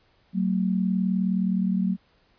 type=tone pair together; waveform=sine; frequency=187.4 / 226.8 Hz; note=F#3 / A#3; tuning=+22 / -47 cents; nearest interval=minor third; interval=331 cents; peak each=-22 / -27 dBFS; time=0.33-1.97 s; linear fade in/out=50 ms; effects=pink hiss -63 dBFS RMS until 2.38 s + resampled to 11025 Hz